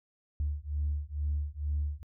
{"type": "beating tone pair", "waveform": "sine", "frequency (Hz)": [72.6, 74.8], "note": ["D2", "D2"], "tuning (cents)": [-19, 32], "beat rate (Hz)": 2.2, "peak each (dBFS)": [-32, -32], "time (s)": [0.4, 2.03], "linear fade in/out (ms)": 0, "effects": ["tanh soft clip ceiling -23 dBFS"]}